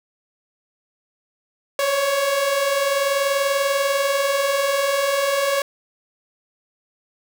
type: tone pair together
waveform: sawtooth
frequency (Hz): 539 / 559.3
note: C#5 / C#5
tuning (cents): -49 / +15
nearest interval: minor second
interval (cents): 64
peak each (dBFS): -22 / -15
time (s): 1.79-5.62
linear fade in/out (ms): 2
effects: none